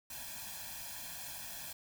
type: noise with comb filter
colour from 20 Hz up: white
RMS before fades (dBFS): -45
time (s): 0.1-1.73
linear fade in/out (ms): 5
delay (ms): 1.2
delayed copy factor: +1
effects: none